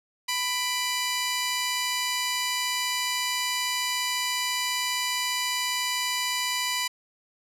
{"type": "tone pair together", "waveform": "10% pulse", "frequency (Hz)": [993.9, 2364], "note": ["B5", "D7"], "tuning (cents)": [11, 11], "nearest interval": "octave + minor third", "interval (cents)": 1500, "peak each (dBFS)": [-18, -21], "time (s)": [0.28, 6.88], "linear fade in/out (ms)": 10, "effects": ["low-pass 11000 Hz 12 dB/octave"]}